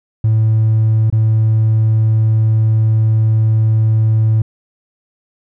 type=tone with dropouts; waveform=triangle; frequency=110 Hz; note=A2; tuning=in tune; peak=-6 dBFS; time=0.24-4.42 s; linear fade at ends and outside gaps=5 ms; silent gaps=1.101-1.125 s; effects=tanh soft clip ceiling -5 dBFS